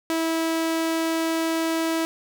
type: tone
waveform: sawtooth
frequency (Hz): 326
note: E4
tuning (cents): -19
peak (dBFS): -18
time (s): 0.1-2.05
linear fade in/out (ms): 0
effects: none